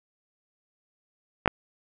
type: clicks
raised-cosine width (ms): 0.5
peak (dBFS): -5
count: 2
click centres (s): 1.459 / 1.477
effects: none